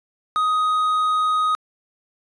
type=tone with hard clipping; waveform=triangle; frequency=1252 Hz; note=D#6; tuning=10 cents sharp; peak=-18 dBFS; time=0.36-1.55 s; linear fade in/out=0 ms; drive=7 dB; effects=resampled to 22050 Hz